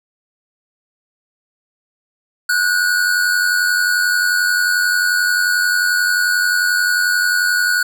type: tone pair together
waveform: square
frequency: 1463.7 / 1555 Hz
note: F#6 / G6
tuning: -19 / -14 cents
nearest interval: minor second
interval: 105 cents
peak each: -15 / -22 dBFS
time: 2.49-7.83 s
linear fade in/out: 5 ms
effects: none